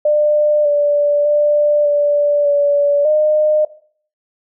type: tone with pitch steps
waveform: sine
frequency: 598 / 583 / 591 / 583 / 575 / 610 Hz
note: D5 / D5 / D5 / D5 / D5 / D#5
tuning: +31 / -13 / +11 / -13 / -37 / -34 cents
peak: -10 dBFS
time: 0.05-3.65 s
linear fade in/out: 5 ms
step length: 600 ms
effects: noise-tail reverb RT60 0.5 s tail -17 dB re dry